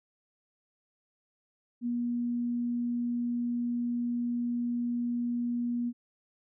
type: tone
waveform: sine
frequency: 240 Hz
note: B3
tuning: 49 cents flat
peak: -28 dBFS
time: 1.81-5.93 s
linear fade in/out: 50 ms
effects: none